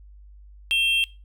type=tone pair together; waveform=triangle; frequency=2700 / 3211 Hz; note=E7 / G7; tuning=+41 / +41 cents; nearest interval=minor third; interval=300 cents; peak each=-20 dBFS; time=0.71-1.04 s; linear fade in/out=0 ms; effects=noise-tail reverb RT60 0.3 s tail -22 dB re dry + added 50 Hz sine -44 dBFS peak until 1.24 s